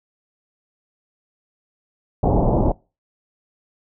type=low-pass noise; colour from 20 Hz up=pink; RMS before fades=-17 dBFS; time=2.23-2.72 s; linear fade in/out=5 ms; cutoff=880 Hz; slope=48 dB/octave; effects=noise-tail reverb RT60 0.3 s tail -24 dB re dry